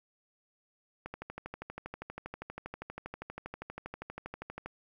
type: click train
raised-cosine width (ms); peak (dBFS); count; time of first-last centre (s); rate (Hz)
0.5; -25; 46; 1.06-4.66; 12.5
effects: 11-bit